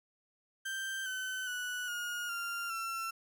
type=tone with pitch steps; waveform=35% pulse; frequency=1568 / 1521.6 / 1476.6 / 1432.9 / 1390.5 / 1349.3 Hz; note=G6 / F#6 / F#6 / F6 / F6 / E6; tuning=0 / +48 / -4 / +44 / -8 / +40 cents; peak=-34 dBFS; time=0.65-3.11 s; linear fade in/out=10 ms; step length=410 ms; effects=none